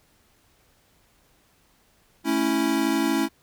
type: chord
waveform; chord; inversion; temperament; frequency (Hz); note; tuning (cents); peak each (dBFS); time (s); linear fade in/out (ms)
square; A major; none; equal; 220 / 277.2 / 329.6; A3 / C#4 / E4; 0 / 0 / 0; -29 / -25 / -25; 2.24-3.29; 50
effects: pink hiss -62 dBFS RMS until 3.42 s